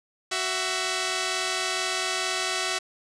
5% pulse tone pair together, 373.6 / 664.9 Hz, F#4 / E5, +17 / +15 cents, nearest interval minor seventh, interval 998 cents, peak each -17 dBFS, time 0.31-2.79 s, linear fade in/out 10 ms, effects resampled to 22050 Hz + 8-bit

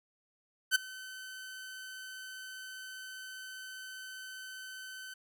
sawtooth tone with ADSR envelope, 1525 Hz, G6, 48 cents flat, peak -18 dBFS, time 0.71-5.14 s, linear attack 44 ms, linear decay 10 ms, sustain -22 dB, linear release 7 ms, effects none

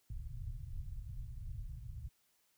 pink low-pass noise, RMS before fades -44 dBFS, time 0.1-2.09 s, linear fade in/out 2 ms, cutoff 130 Hz, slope 48 dB/octave, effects white hiss -75 dBFS RMS until 2.57 s

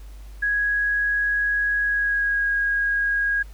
sine tone with pitch glide, 1661.2 to 1640.2 Hz, G#6 to G#6, 0 to -22 cents, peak -19 dBFS, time 0.42-3.43 s, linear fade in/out 10 ms, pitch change -22 cents, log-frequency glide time 1.83-2.49 s, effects added 50 Hz sine -37 dBFS peak until 3.53 s + pink hiss -54 dBFS RMS until 3.53 s

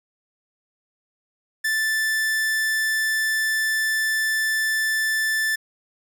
45% pulse tone, 1760 Hz, A6, in tune, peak -20 dBFS, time 1.64-5.56 s, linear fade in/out 10 ms, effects none

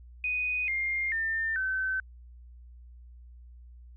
sine tone with pitch steps, 2489 / 2117 / 1801.1 / 1532.2 Hz, D#7 / C7 / A6 / G6, 0 / +20 / +40 / -40 cents, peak -27 dBFS, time 0.24-2 s, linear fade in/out 2 ms, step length 440 ms, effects added 60 Hz sine -47 dBFS peak until 3.96 s

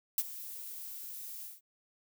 violet noise with ADSR envelope, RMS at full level -27 dBFS, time 0.18-1.61 s, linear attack 3 ms, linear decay 40 ms, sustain -17 dB, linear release 170 ms, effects none

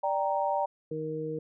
sine chord, G minor, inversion second, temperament equal, 587.3 / 784 / 932.3 Hz, D5 / G5 / Bb5, 0 / 0 / 0 cents, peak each -30 dBFS, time 0.03-0.66 s, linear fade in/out 10 ms
harmonic tone, 156.2 Hz, D#3, 7 cents sharp, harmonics 1 / 2 / 3, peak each -38 / -38 / -33 dBFS, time 0.91-1.39 s, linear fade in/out 5 ms
effects none

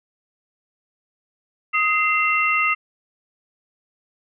sine tone cluster, 1258 / 2079 / 2719 Hz, D#6 / C7 / F7, +19 / -12 / -47 cents, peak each -21 dBFS, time 1.73-2.75 s, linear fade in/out 20 ms, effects none

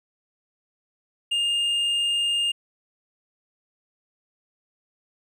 sine tone with hard clipping, 2821 Hz, F7, 17 cents sharp, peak -22 dBFS, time 1.31-2.52 s, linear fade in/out 10 ms, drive 4 dB, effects none

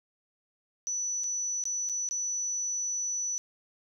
sine tone with dropouts, 5950 Hz, F#8, 9 cents sharp, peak -29 dBFS, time 0.87-3.38 s, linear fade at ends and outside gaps 0 ms, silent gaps 1.236-1.241 / 1.639-1.654 / 1.89-1.896 / 2.089-2.11 s, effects none

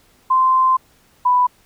sine tone pair in turn, 1039 / 991.7 Hz, C6 / B5, -12 / +7 cents, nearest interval minor second, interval 81 cents, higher first, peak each -11 dBFS, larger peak neither, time 0.3-0.77 / 1.25-1.47 s, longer first, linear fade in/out 10 ms, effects pink hiss -55 dBFS RMS until 1.65 s

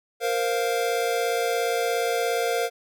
square chord, Bb suspended second, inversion none, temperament equal, 466.2 / 523.3 / 698.5 Hz, Bb4 / C5 / F5, 0 / 0 / 0 cents, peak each -26 / -30 / -28 dBFS, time 0.2-2.7 s, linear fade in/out 50 ms, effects none

